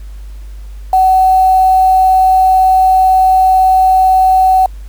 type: tone with quantisation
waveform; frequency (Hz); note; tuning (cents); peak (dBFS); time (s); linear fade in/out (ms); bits
sine; 753; F#5; +30; -5; 0.93-4.66; 2; 5
effects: added 50 Hz sine -25 dBFS peak until 4.88 s + pink hiss -47 dBFS RMS until 4.88 s